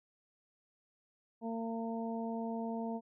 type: harmonic tone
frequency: 227.8 Hz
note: A#3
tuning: 40 cents flat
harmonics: 1 / 2 / 3 / 4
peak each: -37 / -43 / -43 / -46 dBFS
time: 1.41-3.01 s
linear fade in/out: 50 ms
effects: none